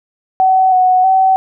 sine tone with pitch steps, 755 / 739 / 761 Hz, F#5 / F#5 / F#5, +35 / -2 / +48 cents, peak -7 dBFS, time 0.4-1.36 s, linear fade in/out 0 ms, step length 320 ms, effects none

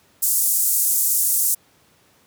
white band-pass noise, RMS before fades -19 dBFS, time 0.22-1.55 s, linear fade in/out 10 ms, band 7300 to 16000 Hz, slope 24 dB/octave, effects pink hiss -57 dBFS RMS until 2.26 s + high-pass 100 Hz 12 dB/octave

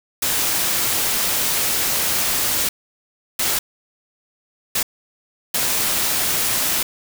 white noise bursts at uneven times, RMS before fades -20 dBFS, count 4, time 0.22-2.69 / 3.39-3.59 / 4.75-4.83 / 5.54-6.83 s, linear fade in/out 5 ms, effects none

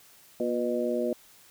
sine tone cluster, 239.8 / 357 / 494 / 611 Hz, A#3 / F4 / B4 / D#5, +49 / +38 / 0 / -32 cents, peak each -31 dBFS, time 0.4-1.13 s, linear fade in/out 2 ms, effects white hiss -56 dBFS RMS until 1.5 s

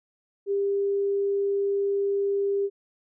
sine tone, 398.9 Hz, G4, 30 cents sharp, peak -22 dBFS, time 0.46-2.7 s, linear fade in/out 50 ms, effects none

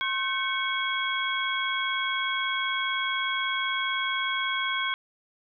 sine tone cluster, 1069 / 1533 / 2215 / 3308 Hz, C6 / G6 / C#7 / G#7, +37 / -39 / -2 / -8 cents, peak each -31 dBFS, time 0.01-4.94 s, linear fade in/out 0 ms, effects none

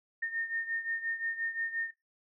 sine beating tone pair, 1826 / 1831.7 Hz, A#6 / A#6, -36 / -31 cents, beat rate 5.7 Hz, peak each -33 / -38 dBFS, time 0.22-1.91 s, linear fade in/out 10 ms, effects noise-tail reverb RT60 0.2 s tail -19 dB re dry

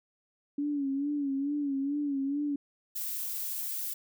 sine tone with vibrato, 282.3 Hz, C#4, 32 cents sharp, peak -28 dBFS, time 0.58-2.56 s, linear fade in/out 5 ms, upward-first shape sine, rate 2.3 Hz, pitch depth 71 cents each way
violet noise, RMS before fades -35 dBFS, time 2.95-3.94 s, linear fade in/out 10 ms
effects none

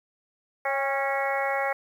harmonic tone with a mistuned harmonic, 275 Hz, C#4, 14 cents flat, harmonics 2 / 3 / 4 / 5 / 6 / 7 / 8, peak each -29 / -29 / -35 / -35 / -37 / -32 / -33 dBFS, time 0.65-1.73 s, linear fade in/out 5 ms, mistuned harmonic 3, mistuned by -28 cents, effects 9-bit

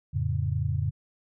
sine chord, F augmented, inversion none, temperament equal with one note detuned, 87.31 / 110 / 140.28 Hz, F2 / A2 / C#3, 0 / 0 / +21 cents, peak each -29 dBFS, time 0.13-0.91 s, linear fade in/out 20 ms, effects none

